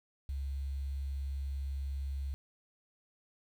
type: tone with quantisation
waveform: sine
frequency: 68.6 Hz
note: C#2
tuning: 17 cents flat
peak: -34 dBFS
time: 0.29-2.34 s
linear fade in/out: 0 ms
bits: 10
effects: none